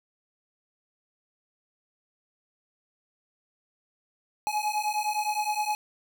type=beating tone pair; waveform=square; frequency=840 / 849.7 Hz; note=G#5 / G#5; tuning=+19 / +39 cents; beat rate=9.7 Hz; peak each=-30 dBFS; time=4.47-5.75 s; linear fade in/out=0 ms; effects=none